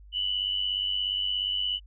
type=tone pair together; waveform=sine; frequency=2900 / 2997 Hz; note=F#7 / F#7; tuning=-35 / +22 cents; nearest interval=minor second; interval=57 cents; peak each=-32 / -27 dBFS; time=0.12-1.8 s; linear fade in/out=50 ms; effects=added 50 Hz sine -47 dBFS peak until 1.86 s